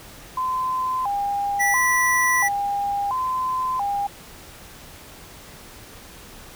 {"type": "tone with vibrato", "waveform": "sine", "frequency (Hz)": 910, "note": "A#5", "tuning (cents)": -42, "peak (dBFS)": -21, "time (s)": [0.37, 4.07], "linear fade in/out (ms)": 5, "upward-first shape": "square", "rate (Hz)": 0.73, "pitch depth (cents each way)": 210}
{"type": "tone", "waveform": "square", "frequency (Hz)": 1960, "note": "B6", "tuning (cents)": -14, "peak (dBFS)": -19, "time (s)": [1.59, 2.49], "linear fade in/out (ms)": 20}
{"effects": ["pink hiss -43 dBFS RMS until 6.55 s"]}